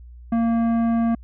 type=tone with tanh clipping; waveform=triangle; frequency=230.5 Hz; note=A#3; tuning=19 cents flat; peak=-19 dBFS; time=0.32-1.15 s; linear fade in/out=5 ms; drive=16 dB; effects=added 60 Hz sine -39 dBFS peak until 1.23 s